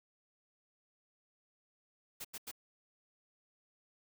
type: noise bursts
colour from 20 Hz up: white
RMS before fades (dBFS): -44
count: 3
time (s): 2.2-2.515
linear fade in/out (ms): 10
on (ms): 47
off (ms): 87
effects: none